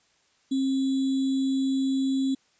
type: tone with sample-and-hold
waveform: sine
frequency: 267.5 Hz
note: C4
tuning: 38 cents sharp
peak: -22 dBFS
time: 0.51-2.35 s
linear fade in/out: 10 ms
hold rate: 3675 Hz
effects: white hiss -65 dBFS RMS until 2.59 s + resampled to 16000 Hz